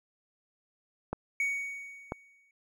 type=clicks; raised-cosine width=1 ms; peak=-18 dBFS; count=2; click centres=1.13 / 2.121 s
type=tone with exponential decay; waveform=triangle; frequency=2238 Hz; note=C#7; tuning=16 cents sharp; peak=-24 dBFS; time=1.4-2.51 s; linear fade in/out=2 ms; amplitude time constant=240 ms
effects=none